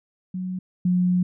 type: tone pair in turn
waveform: sine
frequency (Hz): 184.2 / 180.2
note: F#3 / F#3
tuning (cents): -7 / -45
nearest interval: unison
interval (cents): 38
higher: first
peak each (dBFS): -26 / -17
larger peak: second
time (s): 0.34-0.59 / 0.85-1.23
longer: second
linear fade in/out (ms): 5
effects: none